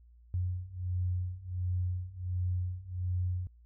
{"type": "beating tone pair", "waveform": "sine", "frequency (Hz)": [89.7, 91.1], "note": ["F2", "F#2"], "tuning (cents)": [47, -26], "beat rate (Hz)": 1.4, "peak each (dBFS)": [-35, -33], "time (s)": [0.34, 3.47], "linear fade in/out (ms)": 0, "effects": ["added 59 Hz sine -55 dBFS peak until 3.65 s"]}